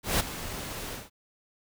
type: noise with ADSR envelope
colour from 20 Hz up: pink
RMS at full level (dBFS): -23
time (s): 0.03-1.1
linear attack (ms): 170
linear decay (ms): 13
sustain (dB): -14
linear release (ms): 180
effects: none